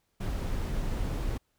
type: noise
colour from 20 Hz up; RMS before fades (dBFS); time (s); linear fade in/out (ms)
brown; -31; 0.2-1.38; 10
effects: pink hiss -75 dBFS RMS until 1.58 s